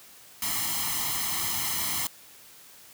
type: noise with comb filter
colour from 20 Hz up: white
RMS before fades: -29 dBFS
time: 0.42-2.07 s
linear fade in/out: 2 ms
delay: 0.97 ms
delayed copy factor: +0.8
effects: white hiss -51 dBFS RMS until 2.93 s + high-pass 60 Hz 12 dB/octave